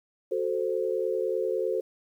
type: chord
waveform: sine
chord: F# diminished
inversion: none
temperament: equal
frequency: 370 / 440 / 523.3 Hz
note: F#4 / A4 / C5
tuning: 0 / 0 / 0 cents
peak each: -30 / -29 / -30 dBFS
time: 0.31-1.81 s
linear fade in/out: 10 ms
effects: 10-bit